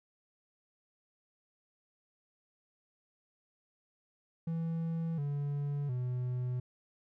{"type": "tone with pitch steps", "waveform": "triangle", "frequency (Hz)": [164.81, 143.48, 124.9], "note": ["E3", "D3", "B2"], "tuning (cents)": [0, -40, 20], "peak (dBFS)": -30, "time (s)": [4.47, 6.6], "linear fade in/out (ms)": 5, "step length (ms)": 710, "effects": []}